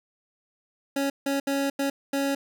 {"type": "tone bursts at uneven times", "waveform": "25% pulse", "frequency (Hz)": 277.2, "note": "C#4", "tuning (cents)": 0, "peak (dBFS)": -20, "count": 5, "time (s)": [[0.96, 1.1], [1.26, 1.4], [1.47, 1.7], [1.79, 1.9], [2.13, 2.35]], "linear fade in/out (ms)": 5, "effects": []}